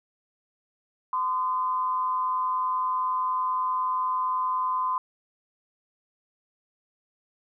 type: tone pair together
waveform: sine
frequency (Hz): 1024 / 1214.5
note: C6 / D#6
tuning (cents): -38 / -42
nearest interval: minor third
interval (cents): 296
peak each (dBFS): -24 / -33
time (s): 1.13-4.98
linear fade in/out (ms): 2
effects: none